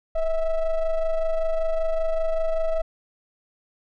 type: ring-modulated tone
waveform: triangle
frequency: 329.6 Hz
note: E4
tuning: in tune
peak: -15 dBFS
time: 0.15-2.82 s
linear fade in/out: 10 ms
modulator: 317 Hz
effects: none